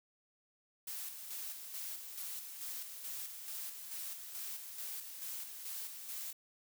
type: noise with tremolo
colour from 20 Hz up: blue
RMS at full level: -43 dBFS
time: 0.87-6.33 s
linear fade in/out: 5 ms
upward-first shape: square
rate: 2.3 Hz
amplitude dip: 45%
effects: none